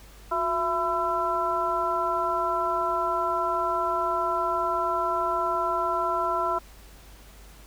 harmonic tone with a mistuned harmonic, 335.1 Hz, E4, 29 cents sharp, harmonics 1 / 2 / 3 / 4, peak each -33 / -29 / -27 / -28 dBFS, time 0.31-6.59 s, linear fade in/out 10 ms, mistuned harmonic 1, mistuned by +130 cents, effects added 50 Hz sine -48 dBFS peak until 7.66 s + pink hiss -52 dBFS RMS until 7.66 s

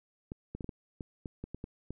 clicks, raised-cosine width 3 ms, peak -26 dBFS, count 11, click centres 0.319 / 0.55 / 0.608 / 0.644 / 0.692 / 1.008 / 1.258 / 1.44 / 1.546 / 1.641 / 1.906 s, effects none

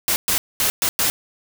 white noise bursts at uneven times, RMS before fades -19 dBFS, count 5, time 0.08-0.16 / 0.28-0.38 / 0.6-0.7 / 0.82-0.89 / 0.99-1.1 s, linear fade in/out 0 ms, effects none

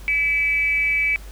sine tone with frequency modulation, 2300 Hz, D7, 37 cents flat, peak -17 dBFS, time 0.08-1.16 s, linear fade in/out 0 ms, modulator 306 Hz, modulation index 0.42, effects added 50 Hz sine -36 dBFS peak until 1.31 s + pink hiss -46 dBFS RMS until 1.31 s

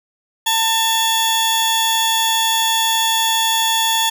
sawtooth tone pair together, 897 / 3387 Hz, A5 / G#7, +33 / +33 cents, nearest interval octave + major seventh, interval 2300 cents, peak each -14 dBFS, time 0.46-4.1 s, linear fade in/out 10 ms, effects none

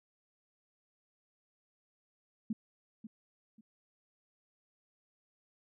sine tone with echo, 220 Hz, A3, in tune, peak -31 dBFS, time 2.5-2.53 s, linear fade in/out 5 ms, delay 540 ms, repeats 2, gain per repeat -12 dB, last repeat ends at 3.61 s, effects none

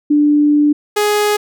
sine / sawtooth tone pair in turn, 295 / 417.2 Hz, D4 / G#4, +8 / +8 cents, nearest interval tritone, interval 600 cents, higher second, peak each -8 dBFS, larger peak neither, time 0.1-0.73 / 0.96-1.37 s, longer first, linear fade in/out 10 ms, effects none

